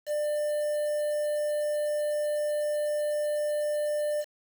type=tone with quantisation; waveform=triangle; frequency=596 Hz; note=D5; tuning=25 cents sharp; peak=-24 dBFS; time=0.06-4.25 s; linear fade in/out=50 ms; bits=7; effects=none